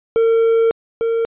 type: tone pair in turn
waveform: triangle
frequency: 455.2 / 457.7 Hz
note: A#4 / A#4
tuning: -41 / -32 cents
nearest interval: unison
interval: 9 cents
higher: second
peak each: -9 / -13 dBFS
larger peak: first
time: 0.16-0.71 / 1.01-1.25 s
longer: first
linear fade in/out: 0 ms
effects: resampled to 8000 Hz